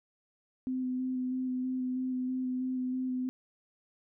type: tone with vibrato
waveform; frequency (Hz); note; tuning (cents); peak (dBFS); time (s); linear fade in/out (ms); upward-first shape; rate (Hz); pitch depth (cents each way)
sine; 255.6; C4; -40; -30; 0.67-3.29; 0; square; 3.1; 12
effects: none